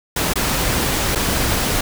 pink noise with dropouts, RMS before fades -19 dBFS, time 0.16-1.81 s, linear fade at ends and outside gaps 5 ms, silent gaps 0.336-0.356 / 1.151-1.156 s, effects none

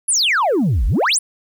sine exponential two-way sweep, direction down then up, 11140 to 43.65 to 11140 Hz, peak -11 dBFS, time 0.08-1.19 s, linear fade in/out 10 ms, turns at 0.86 s, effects tanh soft clip ceiling -12 dBFS + 8-bit

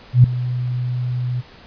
sine tone with ADSR envelope, 124.1 Hz, B2, 9 cents sharp, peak -3 dBFS, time 0.13-1.42 s, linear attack 110 ms, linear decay 4 ms, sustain -16 dB, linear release 27 ms, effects pink hiss -44 dBFS RMS until 1.66 s + resampled to 11025 Hz

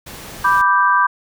pink noise, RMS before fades -34 dBFS, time 0.06-0.62 s, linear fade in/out 10 ms
sine chord, G major, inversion first, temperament equal, 987.8 / 1174.7 / 1568 Hz, B5 / D6 / G6, 0 / 0 / 0 cents, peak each -15 / -15 / -16 dBFS, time 0.44-1.07 s, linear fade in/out 10 ms
effects none

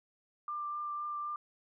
sine tone with vibrato, 1188 Hz, D6, 20 cents sharp, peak -35 dBFS, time 0.48-1.36 s, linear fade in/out 2 ms, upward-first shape triangle, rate 3.9 Hz, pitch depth 13 cents each way, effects none

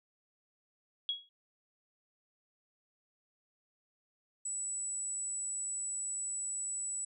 sine tone with exponential decay, 3322 Hz, G#7, in tune, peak -28 dBFS, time 1.09-1.29 s, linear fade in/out 1 ms, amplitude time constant 42 ms
sine tone, 7902 Hz, B8, in tune, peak -35 dBFS, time 4.45-7.05 s, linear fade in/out 5 ms
effects none

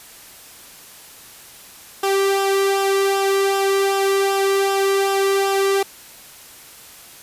sawtooth tone with flanger, 392 Hz, G4, in tune, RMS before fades -18 dBFS, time 2.03-5.83 s, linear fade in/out 5 ms, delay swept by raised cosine 0.46 to 1.41 ms, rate 2.6 Hz, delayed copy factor -0.6, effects white hiss -42 dBFS RMS until 7.22 s + resampled to 32000 Hz

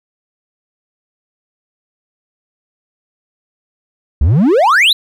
triangle exponential sweep, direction up, 61.74 to 4154 Hz, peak -5 dBFS, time 4.21-4.93 s, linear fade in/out 5 ms, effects none

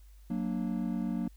triangle chord, Gb augmented, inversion none, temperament equal, 185 / 233.1 / 293.7 Hz, Gb3 / Bb3 / D4, 0 / 0 / 0 cents, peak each -32 / -31 / -36 dBFS, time 0.3-1.28 s, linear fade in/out 5 ms, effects added 50 Hz sine -51 dBFS peak until 1.36 s + white hiss -68 dBFS RMS until 1.36 s

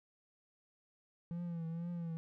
triangle tone with vibrato, 168.6 Hz, E3, 39 cents sharp, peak -36 dBFS, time 1.31-2.17 s, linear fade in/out 0 ms, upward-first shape triangle, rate 2.1 Hz, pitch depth 68 cents each way, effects none

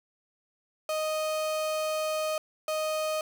35% pulse tone pair in turn, 622.3 / 622.3 Hz, D#5 / D#5, 0 / 0 cents, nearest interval unison, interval 0 cents, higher neither, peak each -26 dBFS, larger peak neither, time 0.89-2.38 / 2.68-3.21 s, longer first, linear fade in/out 2 ms, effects none

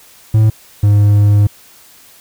triangle tone pair in turn, 109.2 / 102.96 Hz, A2 / G#2, -13 / -15 cents, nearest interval minor second, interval 102 cents, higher first, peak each -4 dBFS, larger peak neither, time 0.34-0.5 / 0.83-1.47 s, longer second, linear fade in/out 5 ms, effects white hiss -43 dBFS RMS until 2.2 s

